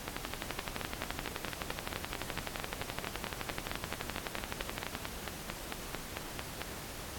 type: two click trains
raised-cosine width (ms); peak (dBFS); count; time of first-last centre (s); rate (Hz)
0.3; -19 / -18; 28 / 58; 0.59-6.617 / 0.08-4.952; 4.48 / 11.7
effects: pink hiss -44 dBFS RMS until 7.18 s + AAC 64 kbps